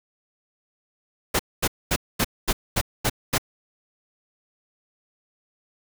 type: noise bursts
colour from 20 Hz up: pink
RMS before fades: -21 dBFS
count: 8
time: 1.34-3.382 s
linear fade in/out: 10 ms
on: 54 ms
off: 230 ms
effects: none